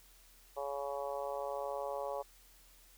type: harmonic tone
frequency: 140.6 Hz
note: C#3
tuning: 25 cents sharp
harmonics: 3 / 4 / 5 / 6 / 7 / 8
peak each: -45 / -39 / -45 / -44 / -47 / -48 dBFS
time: 0.56-2.23 s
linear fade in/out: 20 ms
effects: added 41 Hz sine -63 dBFS peak until 2.97 s + white hiss -63 dBFS RMS until 2.97 s